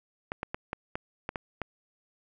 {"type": "clicks", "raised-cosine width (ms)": 0.5, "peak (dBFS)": -17, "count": 8, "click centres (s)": [0.319, 0.431, 0.545, 0.731, 0.955, 1.291, 1.358, 1.617], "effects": []}